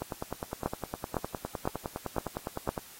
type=two click trains; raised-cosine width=1 ms; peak=-14 / -19 dBFS; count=5 / 28; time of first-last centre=0.66-2.69 / 0.02-2.778 s; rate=1.97 / 9.79 Hz; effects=white hiss -51 dBFS RMS until 2.99 s + AAC 48 kbps